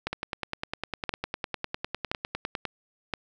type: two click trains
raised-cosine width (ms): 0.3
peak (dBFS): -14 / -12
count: 26 / 4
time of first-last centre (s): 0.13-2.653 / 0.07-3.137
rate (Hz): 9.91 / 0.978
effects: none